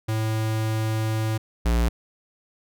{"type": "tone pair in turn", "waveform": "square", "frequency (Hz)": [110, 58.27], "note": ["A2", "A#1"], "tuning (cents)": [0, 0], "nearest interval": "major seventh", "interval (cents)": 1100, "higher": "first", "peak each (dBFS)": [-23, -19], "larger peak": "second", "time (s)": [[0.08, 1.38], [1.65, 1.89]], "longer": "first", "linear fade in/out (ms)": 10, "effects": []}